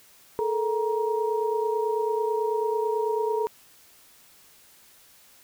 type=tone cluster; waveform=sine; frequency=431.3 / 460.4 / 942 Hz; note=A4 / A#4 / A#5; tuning=-35 / -22 / +18 cents; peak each=-25 / -30 / -29 dBFS; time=0.39-3.47 s; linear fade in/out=0 ms; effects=white hiss -55 dBFS RMS until 5.43 s